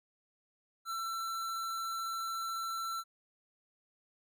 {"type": "tone", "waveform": "square", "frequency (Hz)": 1343, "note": "E6", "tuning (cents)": 32, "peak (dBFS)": -36, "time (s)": [0.85, 3.04], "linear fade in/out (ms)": 50, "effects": []}